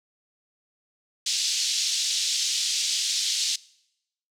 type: band-pass noise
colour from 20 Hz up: pink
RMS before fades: -26 dBFS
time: 1.26-3.56 s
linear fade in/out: 5 ms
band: 3500 to 7000 Hz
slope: 24 dB/octave
effects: noise-tail reverb RT60 0.8 s tail -22 dB re dry